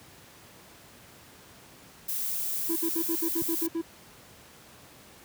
violet noise, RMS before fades -31 dBFS, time 2.08-3.67 s, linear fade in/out 10 ms
triangle tone bursts, 331.3 Hz, E4, 9 cents sharp, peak -25 dBFS, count 9, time 2.69-3.817 s, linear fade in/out 10 ms, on 71 ms, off 61 ms
click, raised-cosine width 5 ms, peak -26 dBFS, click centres 3.42 s
effects pink hiss -52 dBFS RMS until 5.24 s + high-pass 80 Hz 12 dB/octave

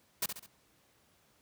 white noise with echo, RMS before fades -32 dBFS, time 0.22-0.26 s, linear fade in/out 5 ms, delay 68 ms, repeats 3, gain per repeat -7 dB, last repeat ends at 0.464 s, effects pink hiss -68 dBFS RMS until 1.41 s + high-pass 80 Hz 12 dB/octave

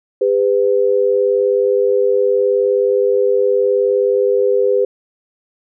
sine tone pair together, 402.4 / 501.6 Hz, G4 / B4, +45 / +27 cents, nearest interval major third, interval 382 cents, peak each -14 dBFS, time 0.21-4.85 s, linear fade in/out 5 ms, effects none

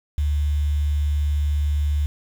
sine tone with quantisation, 73.42 Hz, D2, in tune, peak -18 dBFS, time 0.18-2.06 s, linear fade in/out 0 ms, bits 7, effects none

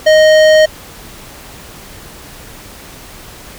sine tone with hard clipping, 622.3 Hz, D#5, in tune, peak -6 dBFS, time 0.06-0.66 s, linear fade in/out 10 ms, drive 15 dB, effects pink hiss -34 dBFS RMS until 3.58 s

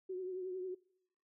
sine tone with vibrato, 370 Hz, F#4, in tune, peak -38 dBFS, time 0.09-0.75 s, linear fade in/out 10 ms, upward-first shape triangle, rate 11 Hz, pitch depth 52 cents each way, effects noise-tail reverb RT60 0.8 s tail -24 dB re dry

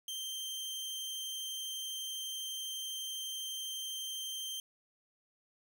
sawtooth tone, 3144 Hz, G7, 4 cents sharp, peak -35 dBFS, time 0.08-4.6 s, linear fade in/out 2 ms, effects none

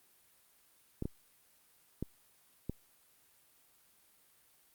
clicks, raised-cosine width 3 ms, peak -23 dBFS, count 4, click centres 1.024 / 1.055 / 2.026 / 2.696 s, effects white hiss -67 dBFS RMS until 4.74 s + Opus 32 kbps

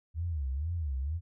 sine tone with vibrato, 75.3 Hz, D2, 44 cents sharp, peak -30 dBFS, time 0.14-1.21 s, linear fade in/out 50 ms, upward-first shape sine, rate 2.1 Hz, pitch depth 250 cents each way, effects none

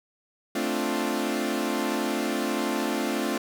sawtooth chord, D minor seventh, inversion second, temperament equal, 220 / 261.6 / 293.7 / 349.2 Hz, A3 / C4 / D4 / F4, 0 / 0 / 0 / 0 cents, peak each -27 dBFS, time 0.55-3.38 s, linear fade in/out 5 ms, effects none

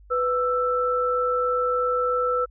sine tone pair together, 496.8 / 1326.3 Hz, B4 / E6, +10 / +10 cents, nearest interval octave + perfect fourth, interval 1700 cents, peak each -23 dBFS, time 0.1-2.46 s, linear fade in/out 20 ms, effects added 50 Hz sine -47 dBFS peak until 2.5 s

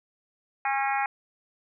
harmonic tone, 272.5 Hz, C#4, 29 cents flat, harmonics 3 / 4 / 5 / 6 / 7 / 8 / 9, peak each -26 / -35 / -34 / -35 / -34 / -35 / -36 dBFS, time 0.65-1.06 s, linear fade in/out 2 ms, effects none

